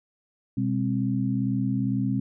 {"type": "tone cluster", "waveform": "sine", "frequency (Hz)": [124.6, 202.3, 264.5], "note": ["B2", "G#3", "C4"], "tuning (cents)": [16, -45, 19], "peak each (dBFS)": -27, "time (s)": [0.57, 2.2], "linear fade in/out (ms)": 5, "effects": []}